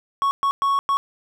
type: tone bursts at uneven times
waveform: triangle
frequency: 1108.7 Hz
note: C#6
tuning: in tune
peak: -15 dBFS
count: 4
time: 0.22-0.31 / 0.43-0.51 / 0.62-0.79 / 0.89-0.97 s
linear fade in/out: 0 ms
effects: none